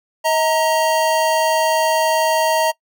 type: tone pair together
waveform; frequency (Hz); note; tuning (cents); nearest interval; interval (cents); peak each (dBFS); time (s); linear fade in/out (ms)
square; 636.3 / 926; D#5 / A#5; +39 / -12; tritone; 649; -18; 0.24-2.72; 20
effects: noise-tail reverb RT60 0.1 s tail -22 dB re dry